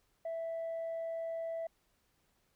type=tone; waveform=sine; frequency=659.3 Hz; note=E5; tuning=in tune; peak=-34 dBFS; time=0.25-1.67 s; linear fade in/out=5 ms; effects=tanh soft clip ceiling -34 dBFS + pink hiss -75 dBFS RMS until 2.55 s